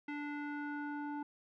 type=tone with low-pass filter sweep; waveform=square; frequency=292.3 Hz; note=D4; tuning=8 cents flat; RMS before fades=-41 dBFS; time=0.08-1.23 s; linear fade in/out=5 ms; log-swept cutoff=2200 to 1100 Hz; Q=3; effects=none